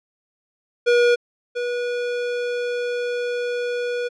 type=tone pair in turn; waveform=square; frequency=481.2 / 485.7 Hz; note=B4 / B4; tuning=-45 / -29 cents; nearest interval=unison; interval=16 cents; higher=second; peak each=-14 / -23 dBFS; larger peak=first; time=0.86-1.16 / 1.55-4.09 s; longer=second; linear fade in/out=20 ms; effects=low-pass 4000 Hz 12 dB/octave